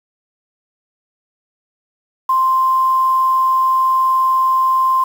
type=tone with quantisation; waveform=sine; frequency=1046.5 Hz; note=C6; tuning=in tune; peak=-11 dBFS; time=2.29-5.04 s; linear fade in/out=5 ms; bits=6; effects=none